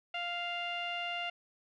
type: tone with low-pass filter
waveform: sawtooth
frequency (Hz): 698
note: F5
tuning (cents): -1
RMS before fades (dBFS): -37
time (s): 0.14-1.3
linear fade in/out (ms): 5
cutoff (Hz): 2700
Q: 5.5
effects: none